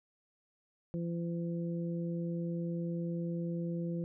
harmonic tone, 170 Hz, F3, 46 cents flat, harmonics 1 / 2 / 3, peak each -34 / -41 / -44 dBFS, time 0.94-4.04 s, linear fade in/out 0 ms, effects none

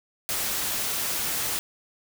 white noise, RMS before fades -28 dBFS, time 0.29-1.59 s, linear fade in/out 0 ms, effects none

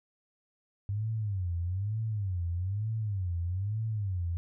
sine tone with vibrato, 97.6 Hz, G2, 7 cents flat, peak -29 dBFS, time 0.89-4.37 s, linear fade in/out 0 ms, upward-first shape sine, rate 1.1 Hz, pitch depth 230 cents each way, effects none

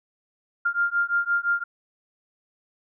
sine beating tone pair, 1396.9 / 1402.7 Hz, F6 / F6, 0 / +7 cents, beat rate 5.8 Hz, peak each -24 / -24 dBFS, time 0.65-1.64 s, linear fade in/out 10 ms, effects none

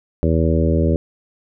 harmonic tone with a mistuned harmonic, 81 Hz, E2, 30 cents flat, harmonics 1 / 2 / 3 / 4 / 5 / 6 / 7, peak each -17 / -20 / -22 / -23 / -24 / -25 / -25 dBFS, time 0.23-0.96 s, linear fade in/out 0 ms, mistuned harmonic 1, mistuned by -18 cents, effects none

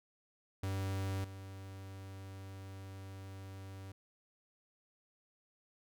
45% pulse tone with level steps, 96.6 Hz, G2, 25 cents flat, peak -35 / -46 dBFS, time 0.63-3.92 s, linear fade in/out 5 ms, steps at 1.24 s, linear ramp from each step 5 ms, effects none

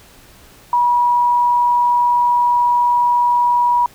sine tone, 967 Hz, B5, 37 cents flat, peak -11 dBFS, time 0.73-3.86 s, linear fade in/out 2 ms, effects pink hiss -45 dBFS RMS until 3.94 s

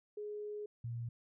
sine tone pair in turn, 418.2 / 117.64 Hz, G#4 / A#2, +12 / +16 cents, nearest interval octave + minor seventh, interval 2196 cents, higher first, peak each -40 / -38 dBFS, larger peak second, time 0.17-0.66 / 0.84-1.09 s, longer first, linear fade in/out 5 ms, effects none

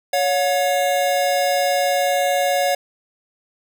square tone pair together, 560.7 / 721 Hz, C#5 / F#5, +20 / -45 cents, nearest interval major third, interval 435 cents, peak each -20 dBFS, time 0.13-2.75 s, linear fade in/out 5 ms, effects 9-bit

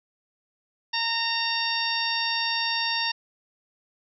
harmonic tone, 920 Hz, A#5, 23 cents flat, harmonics 1 / 2 / 3 / 4 / 5 / 6, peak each -31 / -31 / -31 / -31 / -31 / -31 dBFS, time 0.93-3.12 s, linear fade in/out 10 ms, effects none

